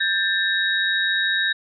sine tone cluster, 1592 / 1778 / 3795 Hz, G6 / A6 / A#7, +26 / +18 / +30 cents, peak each -23 dBFS, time 0-1.53 s, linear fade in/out 10 ms, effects none

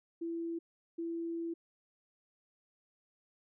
sine tone bursts at uneven times, 334.3 Hz, E4, 24 cents sharp, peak -35 dBFS, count 2, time 0.21-0.59 / 0.98-1.54 s, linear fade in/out 10 ms, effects none

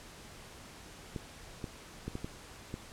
clicks, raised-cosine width 3 ms, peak -24 dBFS, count 6, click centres 1.162 / 1.642 / 2.08 / 2.154 / 2.245 / 2.741 s, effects pink hiss -51 dBFS RMS until 2.92 s + low-pass 10000 Hz 12 dB/octave

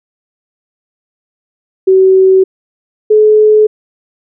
sine tone pair in turn, 379.1 / 427.7 Hz, F#4 / A4, +42 / -49 cents, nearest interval major second, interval 209 cents, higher second, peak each -3 dBFS, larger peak neither, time 1.87-2.44 / 3.1-3.67 s, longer neither, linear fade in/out 10 ms, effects none

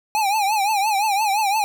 square tone with vibrato, 827 Hz, G#5, 8 cents flat, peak -18 dBFS, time 0.15-1.64 s, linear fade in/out 0 ms, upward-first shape triangle, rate 5.8 Hz, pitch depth 140 cents each way, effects none

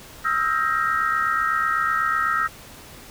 sine tone cluster, 1281 / 1349 / 1584 / 1873 Hz, E6 / E6 / G6 / A#6, -50 / +40 / +18 / +8 cents, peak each -23 / -24 / -28 / -26 dBFS, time 0.24-2.48 s, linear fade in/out 20 ms, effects pink hiss -43 dBFS RMS until 3.1 s

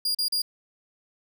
40% pulse tone bursts, 4828 Hz, D8, 47 cents sharp, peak -22 dBFS, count 3, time 0.05-0.42 s, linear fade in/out 5 ms, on 98 ms, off 38 ms, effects none

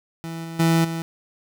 30% pulse tone with level steps, 164.81 Hz, E3, in tune, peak -27 / -29 / -13 / -23 dBFS, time 0.24-1.02 s, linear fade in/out 0 ms, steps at 0.44 / 0.59 / 0.84 s, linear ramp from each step 10 ms, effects none

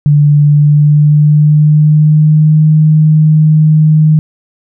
sine tone with pitch glide, 146.83 to 154.84 Hz, D3 to D#3, 0 to -8 cents, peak -3 dBFS, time 0.06-4.19 s, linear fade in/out 0 ms, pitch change +92 cents, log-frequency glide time 0.44-2.65 s, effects none

